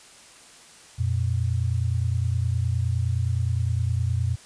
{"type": "tone pair together", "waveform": "sine", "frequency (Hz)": [88.62, 118.3], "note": ["F2", "A#2"], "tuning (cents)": [26, 26], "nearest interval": "perfect fourth", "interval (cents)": 500, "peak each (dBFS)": -24, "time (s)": [0.98, 4.36], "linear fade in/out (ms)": 20, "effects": ["white hiss -49 dBFS RMS until 4.45 s", "resampled to 22050 Hz"]}